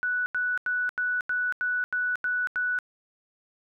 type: tone bursts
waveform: sine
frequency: 1480 Hz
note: F#6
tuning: in tune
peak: -24 dBFS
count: 9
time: 0.03-2.788 s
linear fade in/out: 0 ms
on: 230 ms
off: 86 ms
effects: none